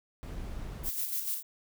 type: noise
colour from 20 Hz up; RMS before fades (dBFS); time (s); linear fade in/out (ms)
brown; -39; 0.23-0.89; 0
type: noise with tremolo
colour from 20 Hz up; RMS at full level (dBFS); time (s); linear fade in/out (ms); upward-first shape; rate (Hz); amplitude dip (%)
violet; -32; 0.83-1.43; 50; square; 6.8; 45
effects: none